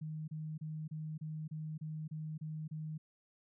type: tone bursts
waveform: sine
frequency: 155.56 Hz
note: D#3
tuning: in tune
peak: -39 dBFS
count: 10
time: 0.01-2.98 s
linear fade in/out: 10 ms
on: 270 ms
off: 30 ms
effects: none